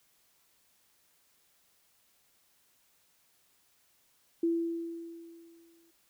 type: tone with exponential decay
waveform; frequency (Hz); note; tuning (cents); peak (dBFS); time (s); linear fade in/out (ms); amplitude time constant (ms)
sine; 334.7; E4; +26; -24; 4.43-5.91; 5; 320
effects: white hiss -69 dBFS RMS until 6.09 s